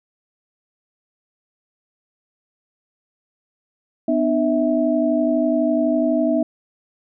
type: tone cluster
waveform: sine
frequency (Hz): 250.5 / 302.5 / 651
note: B3 / D#4 / E5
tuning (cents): +25 / -49 / -22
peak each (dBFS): -20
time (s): 4.08-6.43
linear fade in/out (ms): 5
effects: none